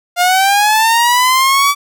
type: linear sweep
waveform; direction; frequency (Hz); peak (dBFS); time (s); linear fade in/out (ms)
sawtooth; up; 698.5 to 1153; -5; 0.16-1.75; 50
effects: none